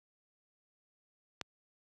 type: click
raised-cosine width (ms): 0.2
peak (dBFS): -19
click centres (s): 1.413
effects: high-pass 80 Hz 12 dB/octave